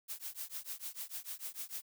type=noise with tremolo; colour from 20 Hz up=blue; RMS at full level=-40 dBFS; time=0.08-1.82 s; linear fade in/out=20 ms; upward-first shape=triangle; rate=6.7 Hz; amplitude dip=100%; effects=none